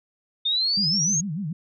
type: exponential sweep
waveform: sine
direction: up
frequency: 3600 to 6660 Hz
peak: -20 dBFS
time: 0.45-1.21 s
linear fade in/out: 10 ms
type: tone with vibrato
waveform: sine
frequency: 175.6 Hz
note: F3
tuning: 10 cents sharp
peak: -26 dBFS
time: 0.77-1.53 s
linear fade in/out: 5 ms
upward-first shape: sine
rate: 6.7 Hz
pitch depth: 290 cents each way
effects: none